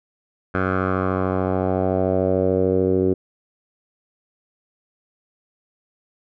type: tone with low-pass filter sweep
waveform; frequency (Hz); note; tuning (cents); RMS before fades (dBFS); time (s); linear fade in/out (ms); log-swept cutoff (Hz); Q
10% pulse; 93.6; F#2; +20; -20; 0.54-3.14; 10; 1500 to 380; 3.1
effects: none